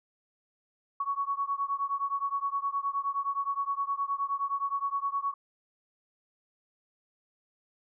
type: beating tone pair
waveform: sine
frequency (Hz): 1112 / 1121.6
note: C#6 / C#6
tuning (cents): +5 / +20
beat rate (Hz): 9.6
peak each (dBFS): -31 / -32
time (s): 1-5.34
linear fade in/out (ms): 5
effects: none